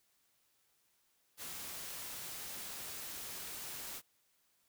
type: noise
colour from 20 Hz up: white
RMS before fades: -45 dBFS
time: 1.37-4.02 s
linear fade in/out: 50 ms
effects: white hiss -75 dBFS RMS until 4.68 s